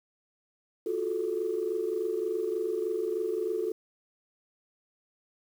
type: tone cluster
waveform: sine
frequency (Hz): 347.6 / 371 / 437.2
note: F4 / F#4 / A4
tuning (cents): -8 / +5 / -11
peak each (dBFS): -34 / -32 / -30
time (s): 0.86-3.72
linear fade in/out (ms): 5
effects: tanh soft clip ceiling -19 dBFS + 9-bit